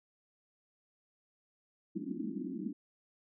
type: band-pass noise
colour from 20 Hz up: pink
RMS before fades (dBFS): -39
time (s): 1.95-2.73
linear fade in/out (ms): 10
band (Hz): 180 to 350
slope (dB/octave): 96
effects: none